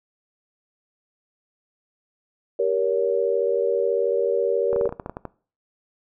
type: chord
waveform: sine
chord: G diminished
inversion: none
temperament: just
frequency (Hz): 392 / 470.4 / 564.5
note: G4 / Bb4 / Db5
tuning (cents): 0 / +16 / +31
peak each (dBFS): -25 / -21 / -24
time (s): 2.59-4.88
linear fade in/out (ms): 5
type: clicks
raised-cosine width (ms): 1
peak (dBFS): -17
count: 11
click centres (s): 4.73 / 4.762 / 4.812 / 4.856 / 4.892 / 4.925 / 4.998 / 5.061 / 5.096 / 5.169 / 5.253
effects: noise-tail reverb RT60 0.4 s tail -20 dB re dry